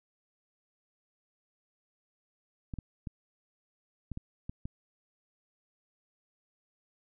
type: clicks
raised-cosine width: 5 ms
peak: -25 dBFS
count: 7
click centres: 2.738 / 2.787 / 3.072 / 4.117 / 4.174 / 4.495 / 4.655 s
effects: none